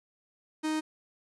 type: tone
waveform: 45% pulse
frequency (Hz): 311.1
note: D#4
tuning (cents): 0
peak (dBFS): -28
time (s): 0.63-0.81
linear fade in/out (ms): 20
effects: resampled to 24000 Hz + 10-bit